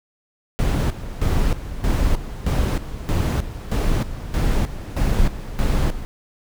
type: noise with tremolo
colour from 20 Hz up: brown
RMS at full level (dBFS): -18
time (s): 0.59-6.05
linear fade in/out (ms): 0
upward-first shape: square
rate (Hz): 1.6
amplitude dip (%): 75
effects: none